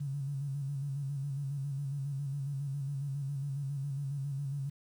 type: tone with vibrato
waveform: sine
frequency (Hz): 139.5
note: C#3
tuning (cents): +11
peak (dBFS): -33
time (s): 0-4.7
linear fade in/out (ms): 10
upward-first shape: square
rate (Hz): 7.3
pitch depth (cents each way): 51
effects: 10-bit